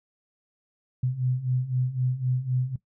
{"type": "beating tone pair", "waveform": "sine", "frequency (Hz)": [124.8, 128.7], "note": ["B2", "C3"], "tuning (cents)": [19, -28], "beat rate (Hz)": 3.9, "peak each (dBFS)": [-29, -25], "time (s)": [1.03, 2.76], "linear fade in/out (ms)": 5, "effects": ["noise-tail reverb RT60 0.1 s tail -17 dB re dry"]}